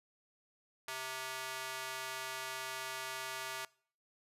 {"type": "tone with high-pass filter", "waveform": "square", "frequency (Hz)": 130.81, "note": "C3", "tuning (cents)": 0, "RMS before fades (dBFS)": -42, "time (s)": [0.88, 3.65], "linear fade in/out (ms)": 2, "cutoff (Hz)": 1100, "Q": 0.79, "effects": ["noise-tail reverb RT60 0.5 s tail -23 dB re dry", "resampled to 32000 Hz"]}